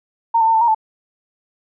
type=tone with pitch steps; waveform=sine; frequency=920 / 891 / 906 / 886 / 941 / 877 Hz; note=A#5 / A5 / A#5 / A5 / A#5 / A5; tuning=-23 / +22 / -50 / +12 / +16 / -6 cents; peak=-11 dBFS; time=0.34-0.748 s; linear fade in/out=10 ms; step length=68 ms; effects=none